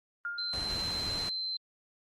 sine tone with exponential decay, 1410 Hz, F6, 16 cents sharp, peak -31 dBFS, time 0.25-0.94 s, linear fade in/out 1 ms, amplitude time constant 150 ms
sine tone, 4094 Hz, C8, 38 cents flat, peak -32 dBFS, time 0.38-1.57 s, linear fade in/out 5 ms
pink noise, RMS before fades -39 dBFS, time 0.53-1.29 s, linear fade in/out 2 ms
effects low-pass 9000 Hz 12 dB/octave + Opus 32 kbps

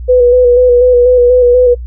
sine tone with vibrato, 493.9 Hz, B4, in tune, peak -3 dBFS, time 0.08-1.75 s, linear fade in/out 20 ms, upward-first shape square, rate 4.1 Hz, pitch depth 25 cents each way, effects noise-tail reverb RT60 0.1 s tail -24 dB re dry + added 60 Hz sine -20 dBFS peak until 1.86 s

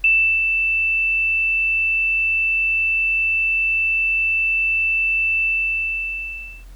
sine tone with ADSR envelope, 2655 Hz, E7, 12 cents sharp, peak -11 dBFS, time 0.04-6.65 s, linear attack 3 ms, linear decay 360 ms, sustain -5 dB, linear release 1200 ms, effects added 43 Hz sine -37 dBFS peak until 6.75 s + pink hiss -53 dBFS RMS until 6.75 s

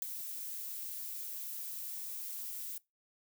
violet noise with ADSR envelope, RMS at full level -30 dBFS, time 0.02-2.78 s, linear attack 4 ms, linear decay 6 ms, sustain -12 dB, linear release 5 ms, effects noise-tail reverb RT60 0.2 s tail -21 dB re dry

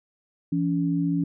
sine tone pair together, 168.21 / 282.9 Hz, E3 / C#4, +35 / +35 cents, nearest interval major sixth, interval 900 cents, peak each -24 dBFS, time 0.52-1.24 s, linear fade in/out 5 ms, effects none

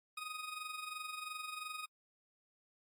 20% pulse tone with amplitude modulation, 1248 Hz, D#6, 5 cents sharp, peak -35 dBFS, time 0.17-1.86 s, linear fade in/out 5 ms, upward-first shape sine, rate 22.9 Hz, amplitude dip 60%, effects AAC 64 kbps

